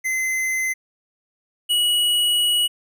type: tone pair in turn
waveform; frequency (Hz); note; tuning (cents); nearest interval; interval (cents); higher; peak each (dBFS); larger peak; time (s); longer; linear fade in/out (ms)
square; 2055 / 2919; C7 / F#7; -32 / -24; tritone; 608; second; -21 / -17; second; 0.04-0.74 / 1.69-2.68; second; 20
effects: none